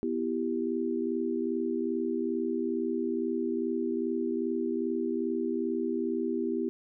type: chord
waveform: sine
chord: E minor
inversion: second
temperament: equal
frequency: 246.9 / 329.6 / 392 Hz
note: B3 / E4 / G4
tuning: 0 / 0 / 0 cents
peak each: -32 dBFS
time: 0.03-6.69 s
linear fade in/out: 0 ms
effects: none